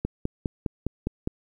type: click train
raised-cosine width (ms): 3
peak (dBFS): -13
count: 7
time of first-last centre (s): 0.05-1.274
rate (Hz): 4.9
effects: 9-bit